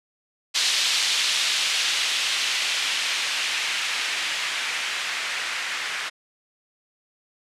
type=noise with low-pass filter sweep; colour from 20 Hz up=violet; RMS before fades=-25 dBFS; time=0.54-6.1 s; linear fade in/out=20 ms; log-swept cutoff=3600 to 1900 Hz; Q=1.3; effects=low-pass 10000 Hz 12 dB/octave